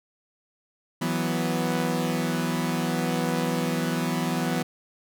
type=chord; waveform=sawtooth; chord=E suspended second; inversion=none; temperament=equal; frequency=164.81 / 185 / 246.9 Hz; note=E3 / F#3 / B3; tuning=0 / 0 / 0 cents; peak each=-24 / -26 / -24 dBFS; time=1.01-4.63 s; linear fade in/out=10 ms; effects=none